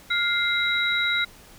sine tone cluster, 1410 / 2094 / 3860 Hz, F6 / C7 / B7, +16 / +1 / -40 cents, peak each -25 dBFS, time 0.1-1.25 s, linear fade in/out 10 ms, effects pink hiss -49 dBFS RMS until 1.58 s

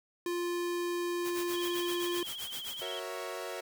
square tone, 349.2 Hz, F4, in tune, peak -32 dBFS, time 0.26-2.23 s, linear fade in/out 2 ms
white noise with tremolo, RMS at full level -40 dBFS, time 1.23-2.84 s, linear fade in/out 50 ms, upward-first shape sine, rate 7.7 Hz, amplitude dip 85%
sine tone with vibrato, 3194 Hz, G7, 32 cents sharp, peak -39 dBFS, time 1.53-3 s, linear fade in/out 10 ms, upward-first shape square, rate 17 Hz, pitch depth 48 cents each way
sawtooth chord, F# dominant seventh, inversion none, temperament equal, 370 / 466.2 / 554.4 / 659.3 Hz, F#4 / A#4 / C#5 / E5, 0 / 0 / 0 / 0 cents, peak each -39 dBFS, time 2.81-3.61 s, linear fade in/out 10 ms
effects none

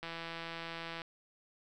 click train, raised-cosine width 0.3 ms, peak -26 dBFS, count 165, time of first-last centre 0.03-1.018 s, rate 166 Hz, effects none

